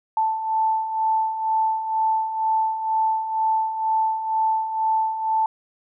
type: beating tone pair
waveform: sine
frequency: 880 / 882.1 Hz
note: A5 / A5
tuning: 0 / +4 cents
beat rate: 2.1 Hz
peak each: -27 / -20 dBFS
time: 0.17-5.46 s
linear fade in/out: 2 ms
effects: none